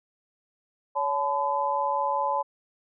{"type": "tone cluster", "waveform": "sine", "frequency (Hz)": [563, 865, 1010], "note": ["C#5", "A5", "B5"], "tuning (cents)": [27, -30, 39], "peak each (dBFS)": [-30, -27, -27], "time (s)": [0.95, 2.43], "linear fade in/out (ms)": 20, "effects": []}